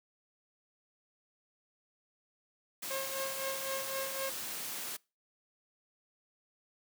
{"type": "noise", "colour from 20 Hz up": "white", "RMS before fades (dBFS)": -40, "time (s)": [2.82, 4.97], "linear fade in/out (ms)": 10}
{"type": "tone with tremolo", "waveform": "sawtooth", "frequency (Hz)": 538, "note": "C5", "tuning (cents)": 48, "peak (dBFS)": -30, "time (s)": [2.9, 4.3], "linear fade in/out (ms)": 10, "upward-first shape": "triangle", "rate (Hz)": 3.9, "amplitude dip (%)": 75}
{"effects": ["noise-tail reverb RT60 0.3 s tail -25 dB re dry", "high-pass 150 Hz 12 dB/octave"]}